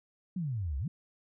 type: exponential two-way sweep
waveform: sine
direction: down then up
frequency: 193.7 to 63.1 to 193.7 Hz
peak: -31 dBFS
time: 0.36-0.88 s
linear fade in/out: 5 ms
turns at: 0.78 s
effects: none